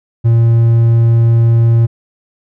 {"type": "tone", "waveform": "triangle", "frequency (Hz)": 115.7, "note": "A#2", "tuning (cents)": -13, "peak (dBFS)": -4, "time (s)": [0.24, 1.87], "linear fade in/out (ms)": 20, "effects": []}